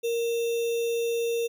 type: tone with sample-and-hold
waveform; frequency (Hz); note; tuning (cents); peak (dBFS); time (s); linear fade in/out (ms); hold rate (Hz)
sine; 466.2; A#4; 0; -24; 0.03-1.48; 20; 3150
effects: none